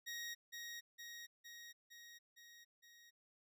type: tone with echo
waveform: 20% pulse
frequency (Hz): 1882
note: A#6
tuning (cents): +16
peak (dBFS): -39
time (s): 0.06-0.35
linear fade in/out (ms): 20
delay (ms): 460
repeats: 6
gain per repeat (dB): -3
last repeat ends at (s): 3.11
effects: none